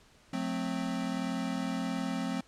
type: chord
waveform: square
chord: F# diminished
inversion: none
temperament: equal with one note detuned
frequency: 180.77 / 220 / 261.6 Hz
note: F#3 / A3 / C4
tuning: -40 / 0 / 0 cents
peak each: -37 / -38 / -35 dBFS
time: 0.33-2.41 s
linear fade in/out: 5 ms
effects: pink hiss -61 dBFS RMS until 2.47 s + low-pass 8000 Hz 12 dB/octave